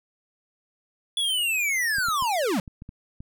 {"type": "linear sweep", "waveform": "square", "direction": "down", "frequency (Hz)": [3438, 163], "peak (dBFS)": -23, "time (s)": [1.17, 2.6], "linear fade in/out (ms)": 2}
{"type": "clicks", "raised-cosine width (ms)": 5, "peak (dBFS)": -27, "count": 7, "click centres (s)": [1.984, 2.085, 2.224, 2.678, 2.821, 2.891, 3.205]}
{"effects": []}